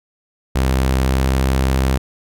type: tone with pitch glide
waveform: sawtooth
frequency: 65.41 to 65.94 Hz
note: C2 to C2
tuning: 0 to +14 cents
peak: -10 dBFS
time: 0.55-1.98 s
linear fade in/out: 10 ms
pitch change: +14 cents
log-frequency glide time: 1.04-1.23 s
effects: none